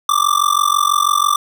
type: tone with amplitude modulation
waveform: square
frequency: 1178 Hz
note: D6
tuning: 5 cents sharp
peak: -9 dBFS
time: 0.09-1.36 s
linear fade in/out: 2 ms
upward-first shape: sine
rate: 46.1 Hz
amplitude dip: 95%
effects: none